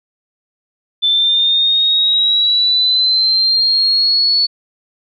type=linear sweep; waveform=sine; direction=up; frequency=3520 to 4435 Hz; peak=-10 dBFS; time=1.02-4.47 s; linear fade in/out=20 ms; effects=none